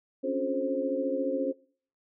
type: tone cluster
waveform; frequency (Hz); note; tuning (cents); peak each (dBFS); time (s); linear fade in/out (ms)
sine; 270.1 / 284.4 / 357.1 / 426.5 / 528; C#4 / C#4 / F4 / G#4 / C5; -45 / +45 / +39 / +46 / +16; -33 / -33 / -37 / -37 / -30; 0.23-1.53; 20
effects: noise-tail reverb RT60 0.5 s tail -23 dB re dry

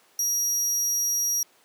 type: tone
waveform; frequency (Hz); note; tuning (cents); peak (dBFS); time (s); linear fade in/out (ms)
35% pulse; 5700; F8; +34; -20; 0.19-1.43; 2
effects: pink hiss -59 dBFS RMS until 1.64 s + high-pass 400 Hz 12 dB/octave

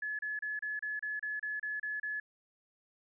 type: tone bursts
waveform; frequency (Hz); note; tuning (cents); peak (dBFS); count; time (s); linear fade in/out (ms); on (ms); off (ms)
sine; 1709; G#6; +49; -34; 11; 0.02-2.2; 5; 170; 31
effects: none

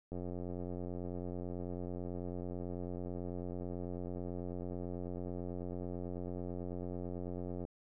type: click train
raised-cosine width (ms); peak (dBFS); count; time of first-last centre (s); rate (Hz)
2; -29; 672; 0.12-7.651; 89.1
effects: none

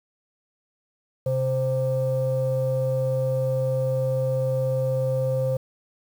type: tone pair together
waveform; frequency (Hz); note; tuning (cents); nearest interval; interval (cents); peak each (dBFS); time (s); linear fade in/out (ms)
sine; 130.9 / 523.6; C3 / C5; +1 / +1; 2 octaves; 2400; -23 / -22; 1.26-5.57; 5
effects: tanh soft clip ceiling -16 dBFS + 8-bit

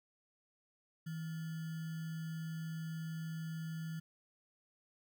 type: tone with sample-and-hold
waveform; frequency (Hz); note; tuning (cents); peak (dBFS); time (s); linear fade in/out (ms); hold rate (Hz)
sine; 161.7; E3; -33; -39; 1.06-4; 10; 1575
effects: none

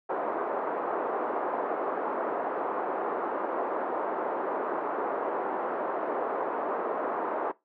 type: band-pass noise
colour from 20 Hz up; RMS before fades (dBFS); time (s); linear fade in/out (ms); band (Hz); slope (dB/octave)
pink; -31; 0.09-7.52; 10; 360 to 1200; 24
effects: noise-tail reverb RT60 0.2 s tail -20 dB re dry

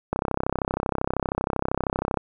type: click train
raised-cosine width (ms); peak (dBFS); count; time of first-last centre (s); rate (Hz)
1; -9; 68; 0.13-2.173; 32.8
effects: none

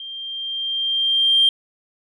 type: tone with level ramp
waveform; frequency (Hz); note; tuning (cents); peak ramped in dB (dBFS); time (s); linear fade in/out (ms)
sine; 3180; G7; +24; -31 to -10; 0-1.49; 2
effects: tanh soft clip ceiling -6 dBFS

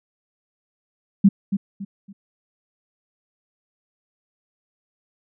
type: tone with echo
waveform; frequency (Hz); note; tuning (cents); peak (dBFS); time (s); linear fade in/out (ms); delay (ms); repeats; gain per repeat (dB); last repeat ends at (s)
sine; 197.6; G3; +14; -8; 1.24-1.29; 10; 280; 3; -10; 2.13
effects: none

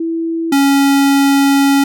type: tone pair in turn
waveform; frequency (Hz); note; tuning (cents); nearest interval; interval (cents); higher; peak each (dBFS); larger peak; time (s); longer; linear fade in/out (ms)
sine / square; 329.6 / 277.8; E4 / C#4; 0 / +4; minor third; 296; first; -15 / -9; second; 0-0.52 / 0.52-1.84; second; 5
effects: none

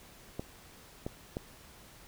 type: clicks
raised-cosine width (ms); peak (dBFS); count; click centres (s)
2; -22 / -22 / -21; 3; 0.395 / 1.065 / 1.369
effects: pink hiss -55 dBFS RMS until 2.07 s

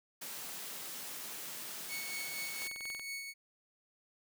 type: high-pass noise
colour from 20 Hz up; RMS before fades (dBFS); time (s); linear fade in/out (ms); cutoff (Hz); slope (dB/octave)
white; -44; 0.21-2.68; 10; 120; 48
type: tone with tremolo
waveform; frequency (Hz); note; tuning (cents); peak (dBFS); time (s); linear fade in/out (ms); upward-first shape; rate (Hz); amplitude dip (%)
sawtooth; 2217; C#7; 0; -35; 1.88-3.34; 50; sine; 4.2; 40
type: click train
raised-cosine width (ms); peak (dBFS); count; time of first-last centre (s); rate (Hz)
0.3; -33; 9; 2.62-2.996; 21.3
effects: none

